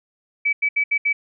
sine tone bursts at uneven times, 2294 Hz, D7, 41 cents flat, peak -16 dBFS, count 5, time 0.45-0.53 / 0.62-0.69 / 0.76-0.84 / 0.91-0.98 / 1.05-1.13 s, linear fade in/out 10 ms, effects none

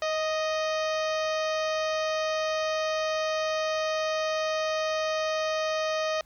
harmonic tone with a mistuned harmonic, 622.3 Hz, D#5, in tune, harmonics 1 / 2 / 3 / 4 / 5 / 6 / 7 / 8 / 9 / 10, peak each -27 / -33 / -37 / -39 / -41 / -43 / -44 / -45 / -46 / -47 dBFS, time 0.02-6.21 s, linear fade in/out 2 ms, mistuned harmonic 1, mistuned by +16 cents, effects added 60 Hz sine -62 dBFS peak until 6.25 s + pink hiss -62 dBFS RMS until 6.25 s

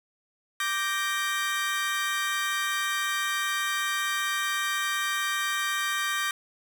30% pulse chord, G minor, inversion second, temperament equal, 1174.7 / 1568 / 1864.7 Hz, D6 / G6 / Bb6, 0 / 0 / 0 cents, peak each -28 dBFS, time 0.6-6.31 s, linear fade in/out 2 ms, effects none

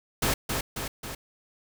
pink noise with echo, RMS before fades -25 dBFS, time 0.22-0.34 s, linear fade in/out 5 ms, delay 270 ms, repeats 3, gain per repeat -4 dB, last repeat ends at 1.15 s, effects none

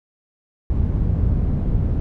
white low-pass noise, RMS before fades -19 dBFS, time 0.7-2 s, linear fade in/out 0 ms, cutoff 110 Hz, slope 12 dB/octave, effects none

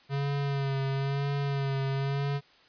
square tone with vibrato, 138.59 Hz, C#3, in tune, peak -28 dBFS, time 0.09-2.41 s, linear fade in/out 50 ms, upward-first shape sine, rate 1 Hz, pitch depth 35 cents each way, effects white hiss -59 dBFS RMS until 2.68 s + resampled to 11025 Hz

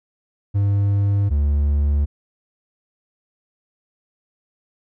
triangle tone pair in turn, 100.5 / 72.29 Hz, G2 / D2, +44 / -27 cents, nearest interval tritone, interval 571 cents, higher first, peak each -13 dBFS, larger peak neither, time 0.54-1.3 / 1.3-2.06 s, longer neither, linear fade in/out 20 ms, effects none

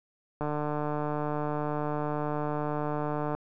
click train, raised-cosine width 1 ms, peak -18 dBFS, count 439, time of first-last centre 0.41-3.35 s, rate 149 Hz, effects none

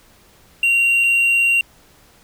triangle tone pair in turn, 2758 / 2758 Hz, F7 / F7, -22 / -22 cents, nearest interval unison, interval 0 cents, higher neither, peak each -11 dBFS, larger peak neither, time 0.63-1.04 / 1.04-1.61 s, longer second, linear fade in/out 2 ms, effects pink hiss -51 dBFS RMS until 2.23 s

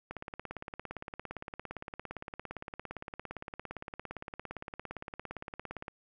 click train, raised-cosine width 0.5 ms, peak -25 dBFS, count 102, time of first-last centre 0.11-5.881 s, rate 17.5 Hz, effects none

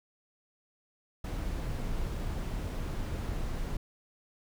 brown noise, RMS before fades -34 dBFS, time 1.24-3.77 s, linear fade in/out 5 ms, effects none

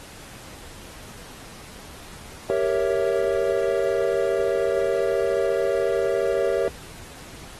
triangle chord, G diminished seventh, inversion none, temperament equal, 392 / 466.2 / 554.4 / 659.3 Hz, G4 / Bb4 / Db5 / Fb5, 0 / 0 / 0 / 0 cents, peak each -23 / -23 / -23 / -26 dBFS, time 2.5-6.68 s, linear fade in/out 0 ms, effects pink hiss -43 dBFS RMS until 7.59 s + AAC 32 kbps

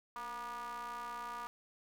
square ring-modulated tone, 123.47 Hz, B2, in tune, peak -39 dBFS, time 0.16-1.47 s, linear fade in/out 0 ms, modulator 1080 Hz, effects none

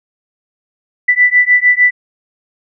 sine beating tone pair, 1976 / 1982.6 Hz, B6 / B6, 0 / +6 cents, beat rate 6.6 Hz, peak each -10 dBFS, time 1.08-1.91 s, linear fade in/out 10 ms, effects none

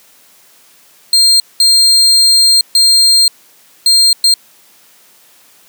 35% pulse tone bursts at uneven times, 4200 Hz, C8, 6 cents sharp, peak -4 dBFS, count 5, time 1.13-1.4 / 1.6-2.61 / 2.75-3.28 / 3.86-4.13 / 4.24-4.34 s, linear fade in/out 2 ms, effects white hiss -46 dBFS RMS until 5.68 s + high-pass 150 Hz 12 dB/octave

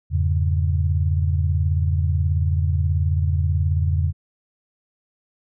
sine tone cluster, 84.7 / 103.2 / 139.7 Hz, E2 / G#2 / C#3, +48 / -10 / +14 cents, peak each -18 / -27 / -24 dBFS, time 0.1-4.13 s, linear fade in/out 50 ms, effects none

